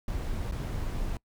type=noise with dropouts; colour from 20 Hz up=brown; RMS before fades=-32 dBFS; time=0.08-1.17 s; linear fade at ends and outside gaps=2 ms; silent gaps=0.513-0.521 s; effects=noise-tail reverb RT60 0.1 s tail -24 dB re dry